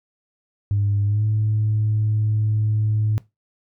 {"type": "tone with pitch glide", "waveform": "sine", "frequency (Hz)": [101.6, 107.39], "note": ["G#2", "A2"], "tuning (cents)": [-38, -42], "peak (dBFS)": -16, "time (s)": [0.71, 3.18], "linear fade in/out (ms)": 0, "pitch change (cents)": 96, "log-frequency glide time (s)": [1.05, 1.24], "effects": ["noise-tail reverb RT60 0.2 s tail -20 dB re dry", "tanh soft clip ceiling -13 dBFS"]}